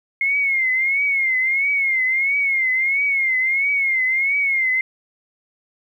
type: tone with vibrato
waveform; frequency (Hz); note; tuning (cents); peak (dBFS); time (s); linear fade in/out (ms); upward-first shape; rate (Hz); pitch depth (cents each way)
sine; 2146; C7; +43; -16; 0.21-4.81; 2; triangle; 1.5; 110
effects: 9-bit